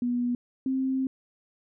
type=tone pair in turn; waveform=sine; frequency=243.5 / 263.7 Hz; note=B3 / C4; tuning=-24 / +14 cents; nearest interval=minor second; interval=138 cents; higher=second; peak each=-24 dBFS; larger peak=neither; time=0.02-0.35 / 0.66-1.07 s; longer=second; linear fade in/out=2 ms; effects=none